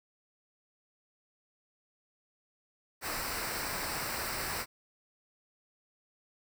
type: noise with comb filter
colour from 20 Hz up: pink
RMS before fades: -36 dBFS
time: 3.01-4.66 s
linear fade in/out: 50 ms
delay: 0.3 ms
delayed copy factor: -0.65
effects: none